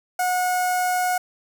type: tone with notch filter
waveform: sawtooth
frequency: 728 Hz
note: F#5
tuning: 28 cents flat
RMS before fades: -22 dBFS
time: 0.19-1.18 s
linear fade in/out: 5 ms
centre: 3400 Hz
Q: 0.79
effects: none